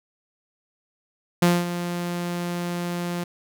sawtooth tone with ADSR envelope, 174.61 Hz, F3, in tune, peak -10 dBFS, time 1.42-3.24 s, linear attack 6 ms, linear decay 220 ms, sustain -12 dB, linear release 6 ms, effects none

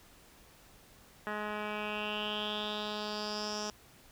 10% pulse tone with low-pass filter sweep, 210.5 Hz, G#3, 24 cents sharp, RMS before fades -37 dBFS, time 1.27-3.7 s, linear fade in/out 0 ms, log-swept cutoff 1900 to 5900 Hz, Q 6.4, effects pink hiss -59 dBFS RMS until 4.11 s

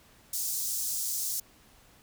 pink high-pass noise, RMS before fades -32 dBFS, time 0.33-1.4 s, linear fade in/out 5 ms, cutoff 5800 Hz, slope 24 dB/octave, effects pink hiss -59 dBFS RMS until 2.02 s

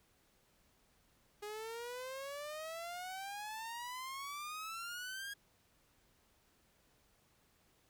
sawtooth exponential sweep, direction up, 411.5 to 1648 Hz, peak -39 dBFS, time 1.42-5.34 s, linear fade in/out 10 ms, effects pink hiss -72 dBFS RMS until 7.89 s

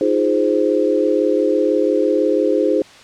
sine chord, F minor seventh, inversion third, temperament equal with one note detuned, 311.1 / 349.2 / 415.3 / 521.1 Hz, Eb4 / F4 / Ab4 / C5, 0 / 0 / 0 / -7 cents, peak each -19 / -21 / -18 / -18 dBFS, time 0.01-2.82 s, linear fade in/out 2 ms, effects white hiss -42 dBFS RMS until 3.03 s + low-pass 5000 Hz 12 dB/octave

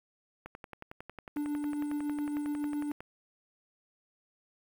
click train, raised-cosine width 0.5 ms, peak -28 dBFS, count 29, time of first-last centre 0.46-3.005 s, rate 11 Hz
triangle tone with tremolo, 293.7 Hz, D4, in tune, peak -28 dBFS, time 1.36-2.92 s, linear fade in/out 5 ms, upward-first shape sine, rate 7.2 Hz, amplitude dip 30%
effects 9-bit

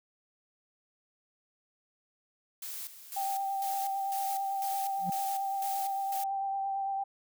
blue noise with tremolo, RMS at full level -40 dBFS, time 2.62-6.24 s, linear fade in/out 5 ms, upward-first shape square, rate 2 Hz, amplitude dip 70%
sine tone with vibrato, 784 Hz, G5, in tune, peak -30 dBFS, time 3.16-7.04 s, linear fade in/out 10 ms, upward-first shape triangle, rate 8.9 Hz, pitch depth 20 cents each way
triangle tone with exponential growth, 179.9 Hz, F#3, 48 cents flat, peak -28 dBFS, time 4.98-5.1 s, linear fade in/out 5 ms, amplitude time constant 26 ms
effects none

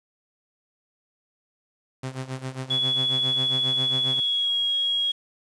sawtooth tone with tremolo, 130.81 Hz, C3, in tune, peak -24 dBFS, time 2.03-4.2 s, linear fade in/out 5 ms, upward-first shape sine, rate 7.4 Hz, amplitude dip 80%
sine tone with pitch glide, 3388 to 3299 Hz, G#7 to G#7, +34 to -12 cents, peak -21 dBFS, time 2.7-5.12 s, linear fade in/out 10 ms, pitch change -46 cents, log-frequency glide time 4.05-4.54 s
effects resampled to 22050 Hz + 8-bit

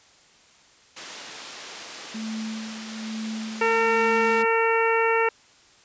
white band-pass noise, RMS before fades -40 dBFS, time 0.96-4.43 s, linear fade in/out 10 ms, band 240 to 5800 Hz, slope 12 dB/octave
sine tone with tremolo, 220 Hz, A3, in tune, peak -28 dBFS, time 2.14-4.45 s, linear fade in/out 10 ms, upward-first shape sine, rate 1.1 Hz, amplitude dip 60%
harmonic tone, 454.3 Hz, A#4, 45 cents flat, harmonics 1 / 2 / 3 / 4 / 5 / 6, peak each -22 / -25 / -27 / -28 / -29 / -30 dBFS, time 3.61-5.29 s, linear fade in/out 5 ms
effects white hiss -55 dBFS RMS until 5.84 s + resampled to 16000 Hz

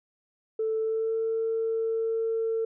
sine tone with pitch glide, 441.3 to 450.1 Hz, A4 to A4, +5 to +39 cents, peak -24 dBFS, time 0.59-2.65 s, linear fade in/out 5 ms, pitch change +34 cents, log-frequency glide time 0.8-1.22 s, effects tanh soft clip ceiling -20 dBFS

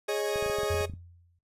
40% pulse chord, Ab suspended fourth, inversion none, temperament equal with one note detuned, 415.3 / 549.9 / 622.3 Hz, Ab4 / Db5 / Eb5, 0 / -14 / 0 cents, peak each -29 / -33 / -33 dBFS, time 0.08-0.86 s, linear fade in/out 10 ms
clicks, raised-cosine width 5 ms, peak -29 dBFS, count 10, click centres 0.359 / 0.426 / 0.462 / 0.499 / 0.586 / 0.633 / 0.745 / 0.808 / 0.898 / 0.937 s
sine tone with exponential decay, 86.5 Hz, F2, 16 cents flat, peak -28 dBFS, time 0.7-1.39 s, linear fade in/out 5 ms, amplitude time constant 150 ms
effects noise-tail reverb RT60 0.2 s tail -17 dB re dry + resampled to 32000 Hz

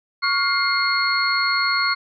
sine tone cluster, 1116 / 1419 / 2114 / 4325 Hz, C#6 / F6 / C7 / C#8, +11 / +27 / +17 / -43 cents, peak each -23 dBFS, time 0.22-1.95 s, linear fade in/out 20 ms, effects none

